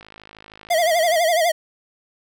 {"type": "click train", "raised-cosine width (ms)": 0.3, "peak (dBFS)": -25, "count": 63, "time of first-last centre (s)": [0.01, 1.178], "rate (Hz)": 53.1}
{"type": "tone with vibrato", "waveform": "square", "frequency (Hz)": 666, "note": "E5", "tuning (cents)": 18, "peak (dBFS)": -16, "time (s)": [0.7, 1.52], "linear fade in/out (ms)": 10, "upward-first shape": "sine", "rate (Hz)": 12, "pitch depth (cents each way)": 110}
{"effects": []}